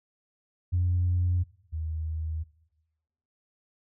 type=tone pair in turn; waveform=sine; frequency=89 / 79.29 Hz; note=F2 / D#2; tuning=+33 / +33 cents; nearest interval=major second; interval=200 cents; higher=first; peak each=-21 / -29 dBFS; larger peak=first; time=0.72-1.44 / 1.72-2.44 s; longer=neither; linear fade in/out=20 ms; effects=noise-tail reverb RT60 1.0 s tail -20 dB re dry + tanh soft clip ceiling -18 dBFS